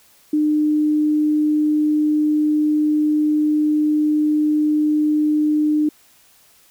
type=tone; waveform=sine; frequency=302.5 Hz; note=D#4; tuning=49 cents flat; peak=-14 dBFS; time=0.33-5.89 s; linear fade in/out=5 ms; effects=white hiss -53 dBFS RMS until 6.7 s